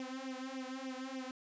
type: tone with flanger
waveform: sawtooth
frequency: 261.6 Hz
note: C4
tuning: in tune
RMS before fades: -43 dBFS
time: 0-1.31 s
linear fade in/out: 2 ms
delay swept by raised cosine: 0.34 to 3.24 ms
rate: 3.4 Hz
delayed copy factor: +0.95
effects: resampled to 16000 Hz